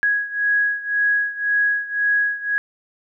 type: beating tone pair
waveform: sine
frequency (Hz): 1661.2 / 1663.1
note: G#6 / G#6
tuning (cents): 0 / +2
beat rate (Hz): 1.9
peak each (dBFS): -19 / -22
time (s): 0.03-2.58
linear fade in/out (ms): 0
effects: none